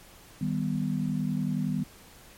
sine chord, Eb augmented, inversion none, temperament equal, 155.56 / 196 / 246.9 Hz, Eb3 / G3 / B3, 0 / 0 / 0 cents, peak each -30 / -30 / -31 dBFS, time 0.41-1.84 s, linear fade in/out 5 ms, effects pink hiss -52 dBFS RMS until 2.37 s + MP3 64 kbps

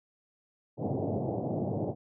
pink band-pass noise, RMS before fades -32 dBFS, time 0.77-1.95 s, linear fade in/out 50 ms, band 100 to 750 Hz, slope 48 dB/octave, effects none

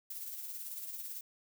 violet noise with tremolo, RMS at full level -41 dBFS, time 0.1-1.21 s, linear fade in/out 5 ms, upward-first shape triangle, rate 18 Hz, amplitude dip 50%, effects none

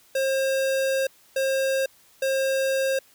square tone bursts at uneven times, 535 Hz, C5, 38 cents sharp, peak -22 dBFS, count 3, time 0.15-1.07 / 1.36-1.86 / 2.22-2.99 s, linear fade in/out 5 ms, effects white hiss -57 dBFS RMS until 3.14 s

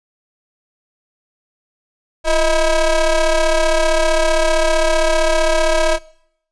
40% pulse ring-modulated tone, 324.7 Hz, E4, 26 cents flat, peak -8 dBFS, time 2.24-5.99 s, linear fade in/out 50 ms, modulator 307 Hz, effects noise-tail reverb RT60 0.7 s tail -23 dB re dry + resampled to 22050 Hz

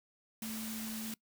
sine tone in noise, 220.9 Hz, A3, 7 cents sharp, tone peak -40 dBFS, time 0.42-1.14 s, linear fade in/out 2 ms, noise white, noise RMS -44 dBFS, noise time 0.42-1.14 s, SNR +1 dB, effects noise-tail reverb RT60 0.1 s tail -23 dB re dry

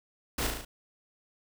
pink noise with echo, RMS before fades -31 dBFS, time 0.38-0.47 s, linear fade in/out 5 ms, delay 36 ms, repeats 5, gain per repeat -3 dB, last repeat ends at 0.65 s, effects none

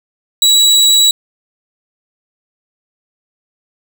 30% pulse tone, 3903 Hz, B7, 21 cents flat, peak -4 dBFS, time 0.42-1.11 s, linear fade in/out 2 ms, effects none

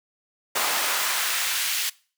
pink noise with high-pass filter sweep, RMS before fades -25 dBFS, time 0.55-1.9 s, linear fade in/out 10 ms, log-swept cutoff 670 to 2700 Hz, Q 0.88, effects noise-tail reverb RT60 0.4 s tail -22 dB re dry

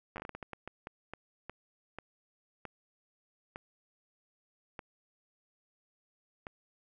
slowing click train, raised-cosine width 0.5 ms, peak -26 dBFS, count 19, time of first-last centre 0.16-6.468 s, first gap 9 ms, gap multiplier 1.36, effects none

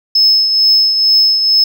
sine tone with tremolo, 5200 Hz, E8, 24 cents flat, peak -3 dBFS, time 0.15-1.64 s, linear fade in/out 5 ms, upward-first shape triangle, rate 2.2 Hz, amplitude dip 60%, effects tanh soft clip ceiling -4 dBFS + 7-bit

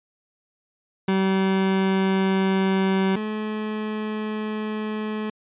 30% pulse tone pair in turn, 191.5 / 214.6 Hz, G3 / A3, -40 / -43 cents, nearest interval major second, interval 197 cents, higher second, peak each -16 / -23 dBFS, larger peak first, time 1.08-3.16 / 3.16-5.3 s, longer second, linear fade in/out 5 ms, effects resampled to 8000 Hz

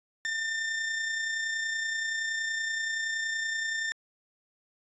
40% pulse tone with amplitude modulation, 1800 Hz, A6, 39 cents sharp, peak -27 dBFS, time 0.25-3.92 s, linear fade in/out 0 ms, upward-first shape sine, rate 30.6 Hz, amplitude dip 35%, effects resampled to 22050 Hz

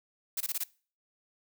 blue noise bursts, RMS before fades -32 dBFS, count 5, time 0.37-0.638 s, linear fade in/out 5 ms, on 36 ms, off 22 ms, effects noise-tail reverb RT60 0.4 s tail -22 dB re dry

